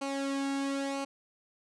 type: tone with flanger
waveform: sawtooth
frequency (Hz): 275.4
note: C#4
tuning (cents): -11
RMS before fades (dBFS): -33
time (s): 0.01-1.05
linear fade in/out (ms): 10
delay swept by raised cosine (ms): 0.56 to 1.66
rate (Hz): 1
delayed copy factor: -0.65
effects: resampled to 22050 Hz